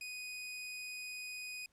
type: tone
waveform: sawtooth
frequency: 2489 Hz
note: D#7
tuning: in tune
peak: -39 dBFS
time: 0.01-1.66 s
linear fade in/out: 2 ms
effects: pink hiss -75 dBFS RMS until 1.72 s + low-pass 12000 Hz 12 dB/octave